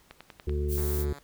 click train, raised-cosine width 0.3 ms, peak -27 dBFS, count 5, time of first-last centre 0.11-0.495 s, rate 10.4 Hz
harmonic tone, 73.42 Hz, D2, in tune, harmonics 1 / 2 / 3 / 5 / 6, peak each -27 / -39 / -41 / -33 / -40 dBFS, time 0.47-1.13 s, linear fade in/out 5 ms
violet noise, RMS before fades -36 dBFS, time 0.68-1.06 s, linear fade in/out 50 ms
5% pulse tone, 142.4 Hz, C#3, 47 cents sharp, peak -33 dBFS, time 0.77-1.19 s, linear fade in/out 5 ms
effects pink hiss -61 dBFS RMS until 1.23 s

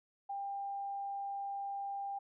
sine tone, 796 Hz, G5, 26 cents sharp, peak -37 dBFS, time 0.29-2.19 s, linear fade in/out 10 ms, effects none

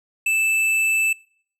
square tone, 2637 Hz, E7, in tune, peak -18 dBFS, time 0.26-1.13 s, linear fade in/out 5 ms, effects noise-tail reverb RT60 0.6 s tail -25 dB re dry + low-pass 12000 Hz 12 dB/octave

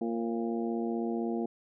harmonic tone with a mistuned harmonic, 115.7 Hz, A#2, 13 cents flat, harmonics 2 / 3 / 4 / 5 / 6 / 7, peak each -32 / -34 / -38 / -49 / -41 / -46 dBFS, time 0.01-1.46 s, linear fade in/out 5 ms, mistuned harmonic 5, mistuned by -99 cents, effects none

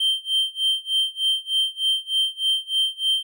triangle tone with tremolo, 3136 Hz, G7, in tune, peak -15 dBFS, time 0-3.23 s, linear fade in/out 5 ms, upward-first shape sine, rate 3.3 Hz, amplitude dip 95%, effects none

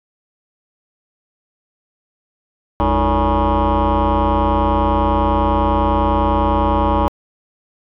sine tone with frequency modulation, 440 Hz, A4, in tune, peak -10 dBFS, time 2.8-7.08 s, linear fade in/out 0 ms, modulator 130 Hz, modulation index 5, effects tanh soft clip ceiling -11 dBFS

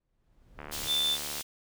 brown noise with exponential growth, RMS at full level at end -40 dBFS, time 0-0.88 s, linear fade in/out 5 ms, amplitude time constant 190 ms
click train, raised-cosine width 0.5 ms, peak -26 dBFS, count 62, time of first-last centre 0.59-1.409 s, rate 74.5 Hz
pink high-pass noise, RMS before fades -37 dBFS, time 0.71-1.43 s, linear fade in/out 20 ms, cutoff 2800 Hz, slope 24 dB/octave
triangle tone, 3540 Hz, A7, 10 cents sharp, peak -24 dBFS, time 0.86-1.18 s, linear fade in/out 50 ms
effects none

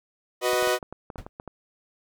sawtooth chord, B major, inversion second, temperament equal, 370 / 493.9 / 622.3 Hz, F#4 / B4 / D#5, 0 / 0 / 0 cents, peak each -22 dBFS, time 0.41-0.79 s, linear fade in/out 50 ms
clicks, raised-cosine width 1 ms, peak -23 dBFS, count 10, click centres 0.533 / 0.626 / 0.674 / 0.828 / 0.926 / 1.102 / 1.158 / 1.265 / 1.399 / 1.477 s
brown noise with exponential decay, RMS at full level -30 dBFS, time 1.18-1.29 s, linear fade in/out 0 ms, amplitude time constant 22 ms
effects none

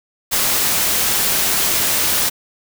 white noise, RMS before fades -17 dBFS, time 0.31-2.3 s, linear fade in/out 20 ms, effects none

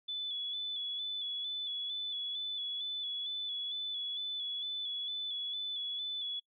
sine tone with vibrato, 3443 Hz, A7, 38 cents flat, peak -35 dBFS, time 0.08-6.4 s, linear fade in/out 10 ms, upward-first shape square, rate 2.2 Hz, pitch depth 29 cents each way, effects noise-tail reverb RT60 0.1 s tail -24 dB re dry

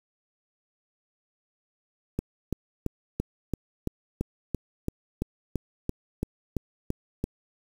click train, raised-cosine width 3 ms, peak -14 dBFS, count 16, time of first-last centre 2.19-7.241 s, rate 2.97 Hz, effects 7-bit

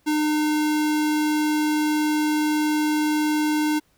square tone, 303.6 Hz, D#4, 42 cents flat, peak -20 dBFS, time 0.06-3.8 s, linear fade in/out 20 ms, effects pink hiss -64 dBFS RMS until 3.97 s

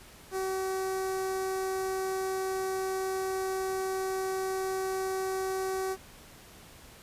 sawtooth tone with notch filter, 379.9 Hz, F#4, 46 cents sharp, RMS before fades -32 dBFS, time 0.31-5.97 s, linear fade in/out 50 ms, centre 3000 Hz, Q 0.81, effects pink hiss -52 dBFS RMS until 7.02 s + resampled to 32000 Hz

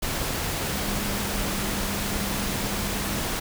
sine tone in noise, 201 Hz, G3, 44 cents sharp, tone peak -33 dBFS, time 0.71-3.2 s, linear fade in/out 10 ms, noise pink, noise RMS -28 dBFS, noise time 0.02-3.4 s, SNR -8 dB, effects none

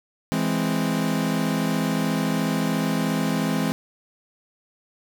40% pulse chord, E augmented, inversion none, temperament equal, 164.81 / 207.7 / 261.6 Hz, E3 / G#3 / B#3, 0 / 0 / 0 cents, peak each -25 dBFS, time 0.32-3.72 s, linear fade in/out 0 ms, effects none

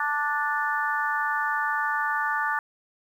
harmonic tone, 293.7 Hz, D4, in tune, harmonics 3 / 4 / 5 / 6, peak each -29 / -29 / -29 / -29 dBFS, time 0-2.59 s, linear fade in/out 2 ms, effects 9-bit

